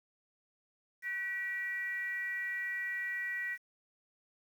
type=tone with frequency modulation; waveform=sine; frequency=1930 Hz; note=B6; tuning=40 cents flat; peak=-34 dBFS; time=1.02-3.58 s; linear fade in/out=50 ms; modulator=418 Hz; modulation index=0.48; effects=10-bit